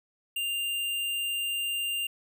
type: tone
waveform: square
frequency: 2794 Hz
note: F7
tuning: in tune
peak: -29 dBFS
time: 0.36-2.07 s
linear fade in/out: 5 ms
effects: none